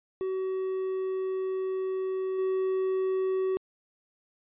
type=tone with level steps; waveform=triangle; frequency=377.8 Hz; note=F#4; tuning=36 cents sharp; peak=-26 / -23 dBFS; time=0.21-3.57 s; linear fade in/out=0 ms; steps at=2.38 s; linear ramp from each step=10 ms; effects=resampled to 8000 Hz